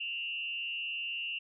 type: tone with frequency modulation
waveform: sine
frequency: 2776 Hz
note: F7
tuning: 11 cents flat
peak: -34 dBFS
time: 0-1.39 s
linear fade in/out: 10 ms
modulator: 154 Hz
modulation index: 0.8
effects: none